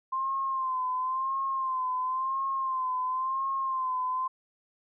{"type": "tone with vibrato", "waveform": "sine", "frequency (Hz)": 1046.5, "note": "C6", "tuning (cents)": 0, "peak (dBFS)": -27, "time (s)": [0.12, 4.28], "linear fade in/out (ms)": 10, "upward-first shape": "sine", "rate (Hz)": 0.96, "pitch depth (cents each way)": 54, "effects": []}